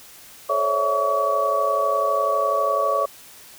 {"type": "tone cluster", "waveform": "sine", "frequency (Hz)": [431.4, 531, 563, 659, 1134], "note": ["A4", "C5", "C#5", "E5", "C#6"], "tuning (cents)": [-34, 25, 27, -1, 39], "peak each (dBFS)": [-30, -30, -23, -26, -21], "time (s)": [0.49, 3.06], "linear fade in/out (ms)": 10, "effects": ["white hiss -45 dBFS RMS until 3.58 s"]}